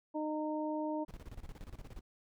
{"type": "harmonic tone", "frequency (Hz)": 306.8, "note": "D#4", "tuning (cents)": -24, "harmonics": [1, 2, 3], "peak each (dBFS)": [-36, -39, -41], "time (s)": [0.14, 1.05], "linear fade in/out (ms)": 20}
{"type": "noise with tremolo", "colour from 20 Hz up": "brown", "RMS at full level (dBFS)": -45, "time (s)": [1.08, 2.01], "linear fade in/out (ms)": 5, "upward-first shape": "square", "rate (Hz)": 17, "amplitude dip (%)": 80}
{"effects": []}